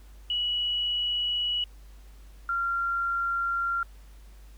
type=tone pair in turn; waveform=sine; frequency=2931 / 1380.7 Hz; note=F#7 / F6; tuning=-17 / -20 cents; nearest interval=octave + minor second; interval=1303 cents; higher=first; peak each=-25 dBFS; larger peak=neither; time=0.3-1.64 / 2.49-3.83 s; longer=neither; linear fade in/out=2 ms; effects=added 50 Hz sine -46 dBFS peak until 4.57 s + pink hiss -60 dBFS RMS until 4.57 s

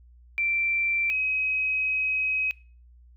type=tone pair in turn; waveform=sine; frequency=2349 / 2537 Hz; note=D7 / D#7; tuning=0 / +33 cents; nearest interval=minor second; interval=133 cents; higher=second; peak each=-23 dBFS; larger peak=neither; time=0.38-1.1 / 1.1-2.51 s; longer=second; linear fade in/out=0 ms; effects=noise-tail reverb RT60 0.4 s tail -23 dB re dry + added 60 Hz sine -50 dBFS peak until 3.16 s

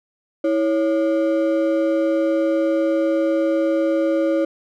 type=ring-modulated tone; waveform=triangle; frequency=440 Hz; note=A4; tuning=in tune; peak=-11 dBFS; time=0.44-4.45 s; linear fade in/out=5 ms; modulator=114 Hz; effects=none

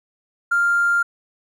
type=tone with hard clipping; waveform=triangle; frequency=1396.9 Hz; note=F6; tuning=in tune; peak=-15 dBFS; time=0.51-1.03 s; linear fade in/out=10 ms; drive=3 dB; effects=none

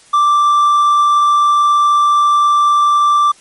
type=tone; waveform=triangle; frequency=1174.7 Hz; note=D6; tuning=in tune; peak=-6 dBFS; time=0.13-3.32 s; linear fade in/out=10 ms; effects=white hiss -45 dBFS RMS until 3.4 s + MP3 48 kbps

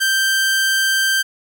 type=tone; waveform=sawtooth; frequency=1568 Hz; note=G6; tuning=in tune; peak=-11 dBFS; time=0-1.23 s; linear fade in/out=20 ms; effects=none

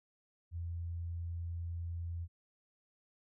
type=tone; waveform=sine; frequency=85 Hz; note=F2; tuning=46 cents flat; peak=-37 dBFS; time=0.51-2.28 s; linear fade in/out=50 ms; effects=none

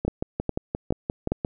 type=two click trains; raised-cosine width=2 ms; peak=-12 / -10 dBFS; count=9 / 4; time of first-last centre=0.05-1.449 / 0.08-1.32 s; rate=5.72 / 2.42 Hz; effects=none

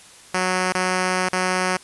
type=tone with dropouts; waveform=5% pulse; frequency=184.2 Hz; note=F#3; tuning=7 cents flat; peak=-8 dBFS; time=0.34-1.77 s; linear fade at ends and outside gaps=5 ms; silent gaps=0.725-0.748 / 1.289-1.329 s; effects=white hiss -46 dBFS RMS until 1.83 s + resampled to 24000 Hz

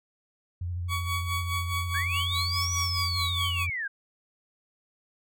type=tone with vibrato; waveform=sine; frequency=88 Hz; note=F2; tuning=14 cents sharp; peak=-29 dBFS; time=0.61-3.7 s; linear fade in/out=5 ms; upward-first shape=sine; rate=13 Hz; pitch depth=44 cents each way
type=tone with tremolo; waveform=20% pulse; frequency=1127 Hz; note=C#6; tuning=28 cents sharp; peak=-23 dBFS; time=0.88-3.67 s; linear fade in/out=50 ms; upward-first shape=sine; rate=4.8 Hz; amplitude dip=70%
type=linear two-way sweep; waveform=sine; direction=up then down; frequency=1542 to 5920 to 1542 Hz; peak=-29 dBFS; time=1.94-3.88 s; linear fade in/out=10 ms; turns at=2.73 s
effects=none

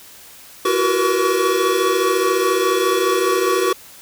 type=tone cluster; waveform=square; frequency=342.4 / 376.7 / 466.5 / 486.3 / 1135 Hz; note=F4 / F#4 / A#4 / B4 / C#6; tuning=-34 / +31 / +1 / -27 / +41 cents; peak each=-25 / -19 / -25 / -24 / -23 dBFS; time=0.65-3.73 s; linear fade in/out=5 ms; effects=white hiss -42 dBFS RMS until 4.01 s

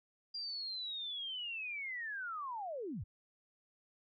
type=linear sweep; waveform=sine; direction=down; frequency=4813 to 65.6 Hz; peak=-39 dBFS; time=0.34-3.04 s; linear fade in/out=10 ms; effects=none

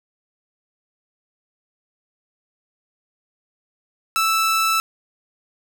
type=tone; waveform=sawtooth; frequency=1318.5 Hz; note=E6; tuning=in tune; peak=-13 dBFS; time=4.16-4.8 s; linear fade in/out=0 ms; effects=none

